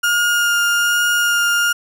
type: tone with vibrato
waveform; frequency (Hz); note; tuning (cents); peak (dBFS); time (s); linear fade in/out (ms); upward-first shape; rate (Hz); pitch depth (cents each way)
35% pulse; 1418; F6; +26; -12; 0.03-1.73; 10; sine; 1.2; 11
effects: none